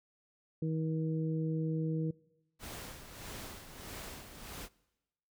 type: harmonic tone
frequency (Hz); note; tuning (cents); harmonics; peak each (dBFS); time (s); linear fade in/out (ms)
159.3; D#3; +41; 1 / 2 / 3; -32 / -38 / -42; 0.62-2.11; 5
type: noise with tremolo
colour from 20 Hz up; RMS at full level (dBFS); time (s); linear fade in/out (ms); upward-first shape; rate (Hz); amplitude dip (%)
pink; -44; 2.59-4.69; 50; sine; 1.6; 60
effects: noise-tail reverb RT60 1.0 s tail -23 dB re dry